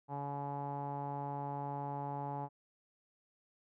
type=tone with low-pass filter; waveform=sawtooth; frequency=141.9 Hz; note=C#3; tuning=41 cents sharp; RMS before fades=-40 dBFS; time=0.08-2.49 s; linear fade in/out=50 ms; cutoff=860 Hz; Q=7.3; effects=none